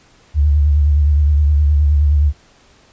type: tone with vibrato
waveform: sine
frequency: 73.42 Hz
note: D2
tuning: in tune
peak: -9 dBFS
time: 0.34-2.33 s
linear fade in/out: 50 ms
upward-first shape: triangle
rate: 9.6 Hz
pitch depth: 75 cents each way
effects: pink hiss -50 dBFS RMS until 2.92 s + resampled to 16000 Hz